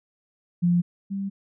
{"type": "tone pair in turn", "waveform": "sine", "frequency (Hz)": [174.61, 196.56], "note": ["F3", "G3"], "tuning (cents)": [0, 5], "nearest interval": "major second", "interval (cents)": 205, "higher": "second", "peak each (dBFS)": [-17, -26], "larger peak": "first", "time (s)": [[0.62, 0.82], [1.1, 1.3]], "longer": "neither", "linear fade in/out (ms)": 20, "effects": []}